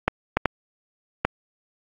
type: clicks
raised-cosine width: 0.5 ms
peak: -3 dBFS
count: 4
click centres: 0.08 / 0.37 / 0.457 / 1.25 s
effects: AAC 48 kbps